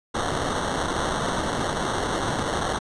violet noise with sample-and-hold, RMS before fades -26 dBFS, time 0.14-2.79 s, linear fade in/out 10 ms, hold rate 2450 Hz, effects resampled to 22050 Hz

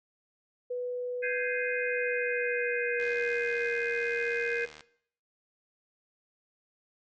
sine tone with pitch glide, 493.9 to 471.1 Hz, B4 to A#4, 0 to +18 cents, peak -30 dBFS, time 0.7-4.66 s, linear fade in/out 10 ms, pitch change -82 cents, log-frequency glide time 1.71-3.81 s
sine chord, Ab major seventh, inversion third, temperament equal, 1568 / 1661.2 / 2093 / 2489 Hz, G6 / Ab6 / C7 / Eb7, 0 / 0 / 0 / 0 cents, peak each -35 dBFS, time 1.22-4.66 s, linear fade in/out 20 ms
click train, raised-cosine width 0.2 ms, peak -29 dBFS, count 138, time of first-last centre 3-4.807 s, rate 75.8 Hz
effects noise-tail reverb RT60 0.6 s tail -18 dB re dry + MP3 48 kbps

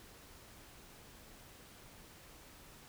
silence, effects pink hiss -57 dBFS RMS until 2.88 s

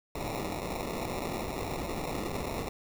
white noise with sample-and-hold, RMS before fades -35 dBFS, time 0.15-2.69 s, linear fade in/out 5 ms, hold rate 1575 Hz, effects none

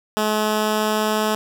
10% pulse tone with pitch glide, 213.8 to 215 Hz, A3 to A3, -49 to -40 cents, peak -10 dBFS, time 0.17-1.35 s, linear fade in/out 0 ms, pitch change +9 cents, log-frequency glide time 0.29-1.23 s, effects 8-bit

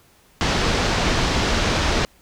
pink low-pass noise, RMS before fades -20 dBFS, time 0.41-2.05 s, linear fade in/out 0 ms, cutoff 5900 Hz, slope 24 dB/octave, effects pink hiss -55 dBFS RMS until 2.21 s

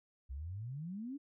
sine exponential sweep, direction up, 61.74 to 294.9 Hz, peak -40 dBFS, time 0.29-1.18 s, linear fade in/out 20 ms, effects none

